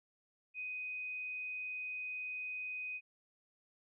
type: tone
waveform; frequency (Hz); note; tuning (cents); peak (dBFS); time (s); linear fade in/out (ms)
sine; 2501; D#7; +8; -39; 0.54-3.01; 50
effects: none